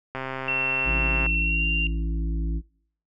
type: click train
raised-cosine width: 0.5 ms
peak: -16 dBFS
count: 148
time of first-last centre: 0.15-1.264 s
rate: 132 Hz
type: tone with pitch glide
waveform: sine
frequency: 2711 to 2776 Hz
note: E7 to F7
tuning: +48 to -11 cents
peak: -23 dBFS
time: 0.48-1.87 s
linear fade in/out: 2 ms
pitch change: +41 cents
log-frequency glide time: 1.39-1.65 s
type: harmonic tone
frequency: 55.1 Hz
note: A1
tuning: 3 cents sharp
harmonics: 1 / 3 / 5 / 6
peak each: -24 / -34 / -38 / -40 dBFS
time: 0.84-2.62 s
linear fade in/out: 50 ms
effects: noise-tail reverb RT60 0.6 s tail -24 dB re dry